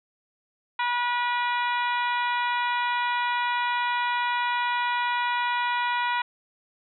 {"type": "harmonic tone", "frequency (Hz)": 484.7, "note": "B4", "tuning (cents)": -32, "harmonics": [2, 3, 4, 5, 6, 7, 8], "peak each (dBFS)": [-25, -31, -32, -34, -40, -38, -42], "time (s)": [0.79, 6.22], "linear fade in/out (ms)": 5, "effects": []}